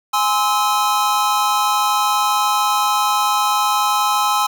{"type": "chord", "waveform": "square", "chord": "Ab augmented", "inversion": "none", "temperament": "just", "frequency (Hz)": [830.6, 1038.3, 1297.8], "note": ["Ab5", "C6", "E6"], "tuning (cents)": [0, -14, -27], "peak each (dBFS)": -20, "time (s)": [0.13, 4.47], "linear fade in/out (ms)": 10, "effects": []}